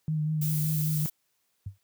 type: tone with vibrato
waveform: sine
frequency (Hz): 154.2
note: D#3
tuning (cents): -15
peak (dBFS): -25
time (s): 0.08-1.06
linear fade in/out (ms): 0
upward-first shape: triangle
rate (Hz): 5.2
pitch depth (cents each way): 34
type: noise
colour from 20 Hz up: violet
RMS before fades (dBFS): -34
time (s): 0.41-1.1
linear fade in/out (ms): 10
type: tone with exponential decay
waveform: sine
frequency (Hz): 98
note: G2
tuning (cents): 0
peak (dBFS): -29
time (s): 1.66-1.78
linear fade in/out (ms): 5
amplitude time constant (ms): 24
effects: white hiss -74 dBFS RMS until 1.83 s + high-pass 60 Hz 12 dB/octave